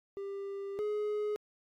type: tone pair in turn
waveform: triangle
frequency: 396.4 / 419.8 Hz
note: G4 / G#4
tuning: +19 / +19 cents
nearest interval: minor second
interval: 100 cents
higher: second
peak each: -35 / -29 dBFS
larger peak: second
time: 0.17-0.79 / 0.79-1.36 s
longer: first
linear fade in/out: 0 ms
effects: AAC 64 kbps